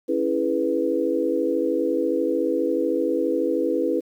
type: chord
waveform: sine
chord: C# minor seventh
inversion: none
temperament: equal with one note detuned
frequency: 277.2 / 329.6 / 419.9 / 493.9 Hz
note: C#4 / E4 / G#4 / B4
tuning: 0 / 0 / +19 / 0 cents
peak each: -27 / -24 / -27 / -24 dBFS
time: 0.08-4.01 s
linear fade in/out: 20 ms
effects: 9-bit